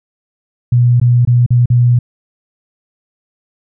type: tone with dropouts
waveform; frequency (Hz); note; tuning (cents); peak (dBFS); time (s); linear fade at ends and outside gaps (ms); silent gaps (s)
sine; 121.7; B2; -25; -6; 0.72-1.99; 5; 1-1.014 / 1.251-1.273 / 1.463-1.505 / 1.658-1.701
effects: none